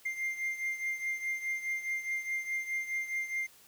triangle beating tone pair, 2100 / 2104.8 Hz, C7 / C7, +6 / +10 cents, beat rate 4.8 Hz, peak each -32 / -37 dBFS, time 0.05-3.47 s, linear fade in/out 10 ms, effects white hiss -59 dBFS RMS until 3.67 s

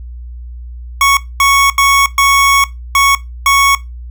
25% pulse tone bursts at uneven times, 1108.7 Hz, C#6, in tune, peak -3 dBFS, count 6, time 1.01-1.17 / 1.4-1.7 / 1.78-2.06 / 2.18-2.64 / 2.95-3.15 / 3.46-3.75 s, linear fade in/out 2 ms, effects noise-tail reverb RT60 0.2 s tail -19 dB re dry + added 60 Hz sine -25 dBFS peak until 4.1 s

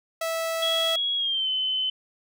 sawtooth tone, 655 Hz, E5, 11 cents flat, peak -22 dBFS, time 0.21-0.96 s, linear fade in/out 5 ms
sine tone with pitch glide, 3322 to 3046 Hz, G#7 to F#7, 0 to +50 cents, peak -23 dBFS, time 0.62-1.9 s, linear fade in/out 5 ms, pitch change -150 cents, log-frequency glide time 1.16-1.49 s
effects none

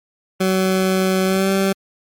20% pulse tone with pitch glide, 188.3 to 193.82 Hz, F#3 to G3, +31 to -19 cents, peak -10 dBFS, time 0.4-1.73 s, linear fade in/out 10 ms, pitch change +50 cents, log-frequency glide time 1.25-1.49 s, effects MP3 96 kbps

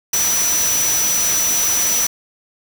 sine tone in noise, 5920 Hz, F#8, in tune, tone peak -16 dBFS, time 0.13-2.07 s, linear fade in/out 5 ms, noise white, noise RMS -21 dBFS, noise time 0.13-2.07 s, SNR +2 dB, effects none

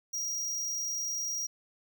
square tone, 5710 Hz, F8, 37 cents sharp, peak -32 dBFS, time 0.13-1.47 s, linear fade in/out 10 ms, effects none

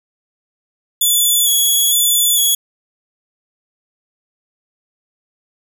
5% pulse tone with vibrato, 3412 Hz, G#7, 46 cents sharp, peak -4 dBFS, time 1.01-2.55 s, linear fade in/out 5 ms, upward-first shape square, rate 1.1 Hz, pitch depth 28 cents each way, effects none

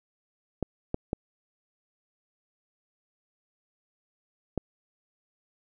clicks, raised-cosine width 2 ms, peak -14 dBFS, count 4, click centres 0.627 / 0.944 / 1.131 / 4.577 s, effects none

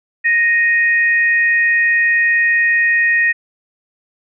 sine tone pair together, 1864.7 / 2485 Hz, A#6 / D#7, 0 / -3 cents, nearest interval perfect fourth, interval 497 cents, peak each -11 / -20 dBFS, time 0.24-3.33 s, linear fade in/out 20 ms, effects none

